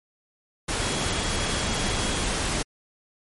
sine tone in noise, 3322 Hz, G#7, in tune, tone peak -36 dBFS, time 0.8-2.24 s, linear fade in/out 10 ms, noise pink, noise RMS -26 dBFS, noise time 0.68-2.63 s, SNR -13 dB, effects MP3 48 kbps

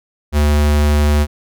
square tone, 74 Hz, D2, 14 cents sharp, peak -11 dBFS, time 0.32-1.27 s, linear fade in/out 50 ms, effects none

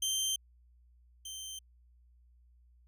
20% pulse tone pair in turn, 3136 / 3121 Hz, G7 / G7, 0 / -8 cents, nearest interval unison, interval 8 cents, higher first, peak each -25 / -36 dBFS, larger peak first, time 0.02-0.36 / 1.25-1.59 s, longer neither, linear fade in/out 5 ms, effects added 60 Hz sine -60 dBFS peak until 2.87 s

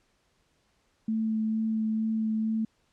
sine tone with vibrato, 220 Hz, A3, in tune, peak -25 dBFS, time 1.08-2.65 s, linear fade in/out 5 ms, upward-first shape sine, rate 2.2 Hz, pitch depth 11 cents each way, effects pink hiss -70 dBFS RMS until 2.92 s + low-pass 8000 Hz 12 dB/octave

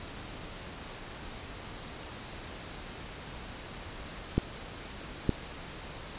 clicks, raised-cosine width 3 ms, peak -11 dBFS, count 2, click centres 4.38 / 5.293 s, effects pink hiss -43 dBFS RMS until 6.18 s + resampled to 8000 Hz

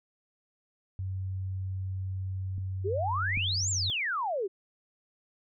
sine tone, 94.6 Hz, F#2, 39 cents sharp, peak -31 dBFS, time 0.99-3.9 s, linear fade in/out 0 ms
clicks, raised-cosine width 5 ms, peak -31 / -24 dBFS, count 2, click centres 2.581 / 3.374 s
sine exponential two-way sweep, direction up then down, 360 to 7600 to 360 Hz, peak -28 dBFS, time 2.84-4.48 s, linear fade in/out 20 ms, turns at 3.7 s
effects none

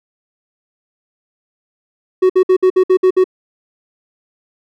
triangle tone bursts, 372 Hz, F#4, 9 cents sharp, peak -5 dBFS, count 8, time 2.22-3.242 s, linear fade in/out 10 ms, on 77 ms, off 58 ms, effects none

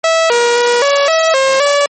sawtooth tone with pitch steps, 653 / 476.2 / 480.9 / 565 / 647 / 535 / 573 Hz, E5 / A#4 / B4 / C#5 / E5 / C5 / D5, -17 / +37 / -46 / +33 / -32 / +38 / -43 cents, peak -5 dBFS, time 0.04-1.86 s, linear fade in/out 2 ms, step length 260 ms, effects MP3 32 kbps

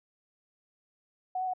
sine tone with pitch steps, 740 / 748 / 737 Hz, F#5 / F#5 / F#5, 0 / +19 / -7 cents, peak -29 dBFS, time 1.35-1.536 s, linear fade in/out 5 ms, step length 62 ms, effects none

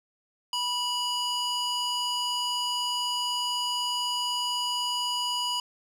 square tone with band-pass filter, 978 Hz, B5, 17 cents flat, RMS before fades -29 dBFS, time 0.53-5.6 s, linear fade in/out 2 ms, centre 4000 Hz, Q 1.1, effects none

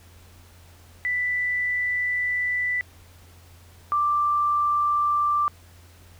sine tone pair in turn, 1981 / 1177.9 Hz, B6 / D6, +5 / +5 cents, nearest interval major sixth, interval 900 cents, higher first, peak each -22 / -19 dBFS, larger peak second, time 1.05-2.81 / 3.92-5.48 s, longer first, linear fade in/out 0 ms, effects added 86 Hz sine -49 dBFS peak until 6.19 s + pink hiss -54 dBFS RMS until 6.19 s

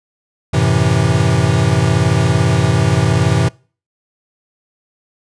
square chord, F# half-diminished seventh, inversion none, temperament equal, 92.5 / 110 / 130.81 / 164.81 Hz, F#2 / A2 / C3 / E3, 0 / 0 / 0 / 0 cents, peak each -19 / -17 / -16 / -18 dBFS, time 0.53-3.49 s, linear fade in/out 10 ms, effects noise-tail reverb RT60 0.4 s tail -25 dB re dry + resampled to 22050 Hz

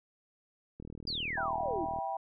click train, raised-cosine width 3 ms, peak -32 dBFS, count 48, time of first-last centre 0.8-1.987 s, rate 39.6 Hz
sine exponential sweep, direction down, 4963 to 294.5 Hz, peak -33 dBFS, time 1.07-1.85 s, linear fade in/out 5 ms
sine chord, E minor, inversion none, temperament equal with one note detuned, 659.3 / 784 / 967.4 Hz, E5 / G5 / B5, 0 / 0 / -36 cents, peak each -39 / -35 / -39 dBFS, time 1.37-2.17 s, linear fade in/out 5 ms
effects none

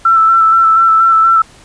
sine tone with vibrato, 1332 Hz, E6, 18 cents sharp, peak -5 dBFS, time 0.05-1.42 s, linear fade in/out 5 ms, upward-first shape square, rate 4.2 Hz, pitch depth 18 cents each way, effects pink hiss -41 dBFS RMS until 1.64 s + resampled to 22050 Hz

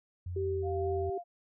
sine tone with pitch glide, 89 to 86.57 Hz, F2 to F2, +33 to -15 cents, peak -35 dBFS, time 0.26-1.1 s, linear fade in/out 5 ms, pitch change -48 cents, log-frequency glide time 0.41-0.6 s
sine tone with tremolo, 387.9 Hz, G4, 18 cents flat, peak -30 dBFS, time 0.36-1.18 s, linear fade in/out 5 ms, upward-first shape sine, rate 2.3 Hz, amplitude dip 25%
sine tone with vibrato, 698.5 Hz, F5, in tune, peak -37 dBFS, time 0.62-1.24 s, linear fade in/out 50 ms, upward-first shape sine, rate 4.3 Hz, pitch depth 16 cents each way
effects none

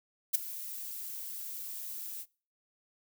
violet noise with ADSR envelope, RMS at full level -24 dBFS, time 0.33-2.26 s, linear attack 21 ms, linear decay 9 ms, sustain -17 dB, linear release 57 ms, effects noise-tail reverb RT60 0.4 s tail -24 dB re dry

